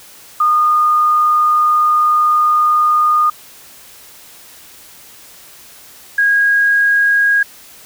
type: tone pair in turn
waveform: sine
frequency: 1223 / 1638.6 Hz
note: D#6 / G#6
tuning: -30 / -24 cents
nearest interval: perfect fourth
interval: 506 cents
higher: second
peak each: -9 dBFS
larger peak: neither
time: 0.4-3.3 / 6.18-7.43 s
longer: first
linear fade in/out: 5 ms
effects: white hiss -40 dBFS RMS until 7.85 s